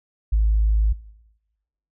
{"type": "tone", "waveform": "sine", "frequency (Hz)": 53.4, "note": "G#1", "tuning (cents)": 49, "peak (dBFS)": -14, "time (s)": [0.32, 0.93], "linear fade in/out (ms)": 10, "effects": ["noise-tail reverb RT60 1.0 s tail -21 dB re dry", "tanh soft clip ceiling -10 dBFS"]}